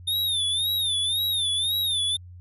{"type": "tone with vibrato", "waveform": "square", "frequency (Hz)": 3629, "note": "A#7", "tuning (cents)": -47, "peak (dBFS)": -23, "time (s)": [0.07, 2.17], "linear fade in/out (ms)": 10, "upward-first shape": "sine", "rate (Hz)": 1.9, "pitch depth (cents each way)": 110, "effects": ["added 89 Hz sine -41 dBFS peak until 2.4 s", "resampled to 32000 Hz"]}